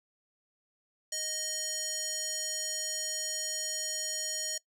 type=tone with band-pass filter; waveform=square; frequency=622.3 Hz; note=D#5; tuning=in tune; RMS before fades=-35 dBFS; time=1.12-4.58 s; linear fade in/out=5 ms; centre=6800 Hz; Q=3.1; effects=noise-tail reverb RT60 0.1 s tail -22 dB re dry